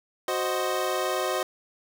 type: chord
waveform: 25% pulse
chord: C diminished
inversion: second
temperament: equal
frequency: 370 / 523.3 / 622.3 Hz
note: Gb4 / C5 / Eb5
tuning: 0 / 0 / 0 cents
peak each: -26 dBFS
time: 0.28-1.43 s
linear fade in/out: 2 ms
effects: none